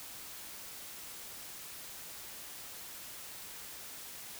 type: silence
effects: white hiss -47 dBFS RMS until 4.39 s